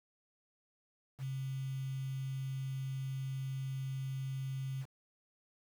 sine tone with quantisation, 133.5 Hz, C3, 35 cents sharp, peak -36 dBFS, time 1.18-4.86 s, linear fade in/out 50 ms, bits 9, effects none

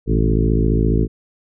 harmonic tone with a mistuned harmonic, 54.6 Hz, A1, 13 cents flat, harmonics 1 / 2 / 3 / 4 / 5 / 6 / 7 / 8, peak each -17 / -20 / -22 / -23 / -24 / -25 / -25 / -26 dBFS, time 0.06-1.08 s, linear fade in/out 50 ms, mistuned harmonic 2, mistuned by +100 cents, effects none

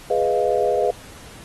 sine chord, F half-diminished seventh, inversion first, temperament equal, 415.3 / 493.9 / 622.3 / 698.5 Hz, Ab4 / Cb5 / Eb5 / F5, 0 / 0 / 0 / 0 cents, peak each -22 / -21 / -23 / -23 dBFS, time 0.1-0.91 s, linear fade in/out 5 ms, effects pink hiss -43 dBFS RMS until 1.44 s + AAC 32 kbps

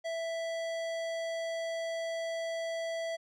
sine tone with hard clipping, 660 Hz, E5, 2 cents sharp, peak -35 dBFS, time 0.04-3.17 s, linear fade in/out 20 ms, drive 16 dB, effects none

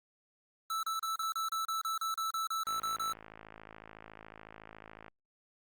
square tone bursts, 1317 Hz, E6, 2 cents flat, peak -33 dBFS, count 15, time 0.7-3.126 s, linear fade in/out 2 ms, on 130 ms, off 34 ms
click train, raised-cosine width 0.5 ms, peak -33 dBFS, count 131, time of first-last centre 2.67-5.082 s, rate 53.9 Hz
effects Opus 24 kbps

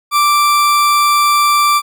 40% pulse tone, 1173 Hz, D6, 2 cents flat, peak -8 dBFS, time 0.11-1.82 s, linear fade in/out 50 ms, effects none

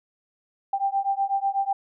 sine beating tone pair, 784 / 792.1 Hz, G5 / G5, 0 / +18 cents, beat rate 8.1 Hz, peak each -25 dBFS, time 0.73-1.73 s, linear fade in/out 5 ms, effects none

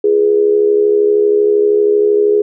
sine tone with amplitude modulation, 415.3 Hz, G#4, in tune, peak -5 dBFS, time 0.04-2.42 s, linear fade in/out 5 ms, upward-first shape sine, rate 72.8 Hz, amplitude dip 65%, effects none

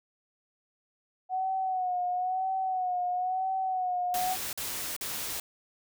sine tone with vibrato, 740 Hz, F#5, in tune, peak -27 dBFS, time 1.29-4.37 s, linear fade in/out 50 ms, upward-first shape sine, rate 1 Hz, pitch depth 53 cents each way
white noise bursts, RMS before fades -35 dBFS, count 3, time 4.14-5.4 s, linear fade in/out 2 ms, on 390 ms, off 45 ms
effects none

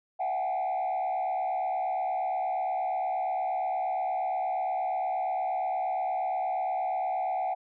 sine tone with frequency modulation, 747 Hz, F#5, 16 cents sharp, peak -25 dBFS, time 0.19-7.55 s, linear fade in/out 20 ms, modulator 68.5 Hz, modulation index 0.95, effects tanh soft clip ceiling -25 dBFS

